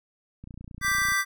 click train, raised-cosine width 5 ms, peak -29 dBFS, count 21, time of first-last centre 0.44-1.12 s, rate 29.4 Hz
square chord, G major, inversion second, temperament equal, 1174.7 / 1568 / 1975.5 Hz, D6 / G6 / B6, 0 / 0 / 0 cents, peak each -30 / -28 / -26 dBFS, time 0.81-1.25 s, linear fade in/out 50 ms
effects none

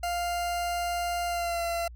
40% pulse tone with pitch glide, 698.5 to 681 Hz, F5 to F5, 0 to -44 cents, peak -27 dBFS, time 0.03-1.88 s, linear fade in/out 5 ms, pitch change -44 cents, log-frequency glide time 1.27-1.62 s, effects added 59 Hz sine -42 dBFS peak until 1.95 s

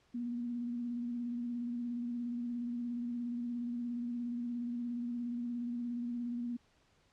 sine tone with vibrato, 239.8 Hz, A#3, 49 cents sharp, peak -35 dBFS, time 0.14-6.57 s, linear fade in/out 10 ms, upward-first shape square, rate 17 Hz, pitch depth 23 cents each way, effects pink hiss -70 dBFS RMS until 7.12 s + low-pass 6000 Hz 12 dB/octave

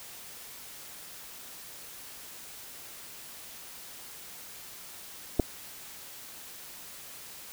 clicks, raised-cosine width 2 ms, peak -14 / -9 dBFS, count 2, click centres 5.395 / 5.398 s, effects white hiss -46 dBFS RMS until 7.52 s

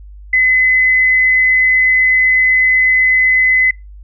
sine tone, 2027 Hz, B6, 45 cents sharp, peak -8 dBFS, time 0.33-3.71 s, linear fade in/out 5 ms, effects noise-tail reverb RT60 0.2 s tail -23 dB re dry + added 50 Hz sine -32 dBFS peak until 4.03 s

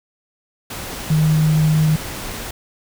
sine tone in noise, 155.56 Hz, D#3, in tune, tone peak -12 dBFS, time 1.1-1.96 s, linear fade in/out 5 ms, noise pink, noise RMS -29 dBFS, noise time 0.7-2.51 s, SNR +14 dB, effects none

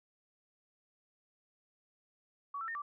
sine tone with pitch steps, 1132 / 1333 / 1828 / 1164 Hz, C#6 / E6 / A#6 / D6, +36 / +19 / -34 / -16 cents, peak -37 dBFS, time 2.54-2.82 s, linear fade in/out 5 ms, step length 70 ms, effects none

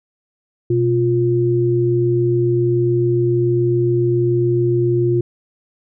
sine tone pair together, 124.2 / 351.3 Hz, B2 / F4, +10 / +10 cents, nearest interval octave + tritone, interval 1800 cents, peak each -17 / -15 dBFS, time 0.7-5.21 s, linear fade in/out 5 ms, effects none

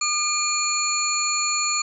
sine tone cluster, 1212 / 2402 / 4336 / 6880 / 7160 Hz, D#6 / D7 / C#8 / A8 / A8, -46 / +38 / -39 / -40 / +29 cents, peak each -27 dBFS, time 0.01-1.82 s, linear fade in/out 5 ms, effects none

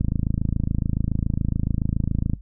click train, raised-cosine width 5 ms, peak -10 dBFS, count 64, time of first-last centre 0.01-2.335 s, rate 27.1 Hz, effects noise-tail reverb RT60 0.1 s tail -18 dB re dry + added 50 Hz sine -39 dBFS peak until 2.41 s

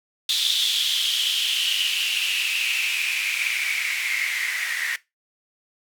blue noise with band-pass filter sweep, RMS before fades -24 dBFS, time 0.29-4.96 s, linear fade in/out 2 ms, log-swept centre 3600 to 1900 Hz, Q 7.4, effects noise-tail reverb RT60 0.2 s tail -18 dB re dry

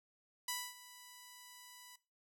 5% pulse tone with ADSR envelope, 987.8 Hz, B5, in tune, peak -24 dBFS, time 0.48-1.96 s, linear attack 5 ms, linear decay 250 ms, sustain -18 dB, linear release 6 ms, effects noise-tail reverb RT60 0.3 s tail -18 dB re dry

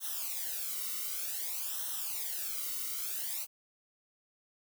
blue noise with flanger, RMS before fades -37 dBFS, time 0-3.47 s, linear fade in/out 50 ms, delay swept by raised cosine 0.42 to 1.21 ms, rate 0.54 Hz, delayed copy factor -1, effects none

